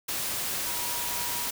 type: tone in noise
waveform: sine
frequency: 961 Hz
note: B5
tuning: 48 cents flat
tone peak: -39 dBFS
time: 0.66-1.48 s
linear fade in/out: 10 ms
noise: white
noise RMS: -31 dBFS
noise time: 0.08-1.51 s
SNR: -11 dB
effects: none